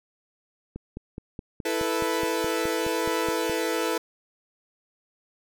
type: click train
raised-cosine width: 3 ms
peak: -22 dBFS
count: 14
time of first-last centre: 0.76-3.497 s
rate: 4.75 Hz
type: chord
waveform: sawtooth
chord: E suspended fourth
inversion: none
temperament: equal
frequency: 329.6 / 440 / 493.9 Hz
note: E4 / A4 / B4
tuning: 0 / 0 / 0 cents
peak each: -25 dBFS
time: 1.65-3.98 s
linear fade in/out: 5 ms
effects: none